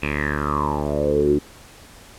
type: tone with low-pass filter sweep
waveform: 10% pulse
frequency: 73.42 Hz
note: D2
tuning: in tune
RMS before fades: -21 dBFS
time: 0.02-1.39 s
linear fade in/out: 10 ms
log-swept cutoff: 2600 to 320 Hz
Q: 8.8
effects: pink hiss -45 dBFS RMS until 2.18 s + low-pass 12000 Hz 12 dB/octave